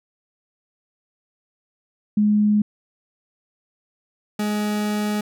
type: tone pair in turn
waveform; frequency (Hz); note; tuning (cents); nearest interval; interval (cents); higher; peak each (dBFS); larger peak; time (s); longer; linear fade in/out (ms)
sine / 40% pulse; 209.5 / 209.5; G#3 / G#3; +15 / +15; unison; 0; neither; -14 / -20; first; 2.17-2.62 / 4.39-5.21; second; 5
effects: none